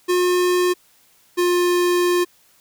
square tone pair in turn, 359 / 354.1 Hz, F4 / F4, +48 / +24 cents, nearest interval unison, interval 24 cents, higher first, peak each -16 dBFS, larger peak neither, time 0.08-0.74 / 1.37-2.25 s, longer second, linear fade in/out 20 ms, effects white hiss -56 dBFS RMS until 2.6 s

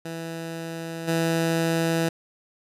15% pulse tone with level steps, 164.81 Hz, E3, in tune, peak -25 / -15 dBFS, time 0.05-2.09 s, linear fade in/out 5 ms, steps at 1.07 s, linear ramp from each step 20 ms, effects resampled to 32000 Hz

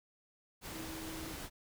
sine tone in noise, 320.9 Hz, E4, 46 cents flat, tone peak -45 dBFS, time 0.71-1.36 s, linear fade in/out 50 ms, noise pink, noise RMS -45 dBFS, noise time 0.61-1.5 s, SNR -3 dB, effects none

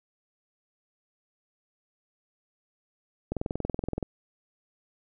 click train, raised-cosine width 2 ms, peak -16 dBFS, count 16, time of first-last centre 3.32-4.028 s, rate 21.2 Hz, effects none

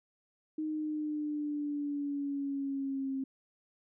sine exponential sweep, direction down, 311.1 to 266.8 Hz, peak -32 dBFS, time 0.58-3.24 s, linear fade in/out 5 ms, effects none

